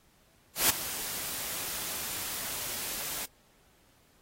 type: noise with ADSR envelope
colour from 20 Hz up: white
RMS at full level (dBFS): -22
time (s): 0.55-3.26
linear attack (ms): 150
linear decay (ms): 8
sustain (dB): -14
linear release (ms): 14
effects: pink hiss -65 dBFS RMS until 4.21 s + AAC 48 kbps